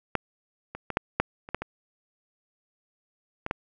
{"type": "clicks", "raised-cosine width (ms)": 0.5, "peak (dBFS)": [-8, -21, -16, -7, -6, -26, -10, -17, -16, -11], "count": 10, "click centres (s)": [0.153, 0.75, 0.903, 0.971, 1.2, 1.489, 1.546, 1.62, 3.464, 3.511], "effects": []}